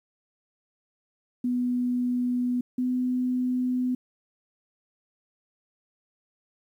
sine tone pair in turn, 246.9 / 251.5 Hz, B3 / B3, 0 / +32 cents, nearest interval unison, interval 32 cents, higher second, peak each -23 dBFS, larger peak neither, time 1.44-2.61 / 2.78-3.95 s, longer neither, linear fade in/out 5 ms, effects 10-bit

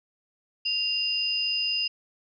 sine tone pair together, 2794 / 4978 Hz, F7 / D#8, 0 / 0 cents, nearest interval minor seventh, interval 1000 cents, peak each -27 dBFS, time 0.65-1.88 s, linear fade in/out 10 ms, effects none

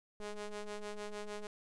sawtooth ring-modulated tone, 207.7 Hz, G#3, in tune, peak -34 dBFS, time 0.2-1.47 s, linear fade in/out 2 ms, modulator 211 Hz, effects resampled to 22050 Hz + 12-bit

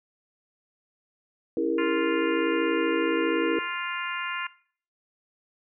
sine chord, A# half-diminished seventh, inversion first, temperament equal with one note detuned, 277.2 / 329.6 / 405.1 / 466.2 Hz, C#4 / E4 / G#4 / A#4, 0 / 0 / -43 / 0 cents, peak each -32 / -26 / -32 / -27 dBFS, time 1.57-3.59 s, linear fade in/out 2 ms
harmonic tone, 349.2 Hz, F4, in tune, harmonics 3 / 4 / 5 / 6 / 7 / 8, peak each -34 / -35 / -36 / -37 / -37 / -38 dBFS, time 1.78-4.47 s, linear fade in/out 5 ms
effects noise-tail reverb RT60 0.5 s tail -19 dB re dry

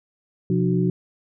sine tone cluster, 126.9 / 175.2 / 301.7 / 371.1 Hz, B2 / F3 / D4 / F#4, +47 / +6 / +47 / +5 cents, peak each -24 / -20 / -27 / -25 dBFS, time 0.5-0.9 s, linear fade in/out 2 ms, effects none

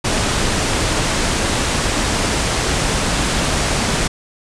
pink low-pass noise, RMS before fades -18 dBFS, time 0.04-4.08 s, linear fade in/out 10 ms, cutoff 9600 Hz, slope 48 dB/octave, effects none

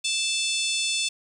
harmonic tone, 880 Hz, A5, in tune, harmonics 3 / 4 / 5 / 6 / 7 / 8 / 9 / 10, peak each -29 / -28 / -33 / -33 / -35 / -36 / -36 / -33 dBFS, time 0.04-1.09 s, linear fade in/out 10 ms, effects 9-bit

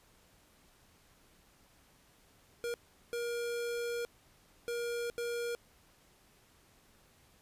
square tone bursts at uneven times, 473.7 Hz, A#4, 28 cents sharp, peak -35 dBFS, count 4, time 2.64-2.74 / 3.13-4.05 / 4.68-5.1 / 5.18-5.55 s, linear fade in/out 0 ms, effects pink hiss -65 dBFS RMS until 7.41 s + resampled to 32000 Hz

